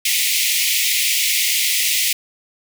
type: high-pass noise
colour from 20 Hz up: pink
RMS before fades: -18 dBFS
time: 0.05-2.13 s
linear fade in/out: 5 ms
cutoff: 2000 Hz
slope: 96 dB/octave
effects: none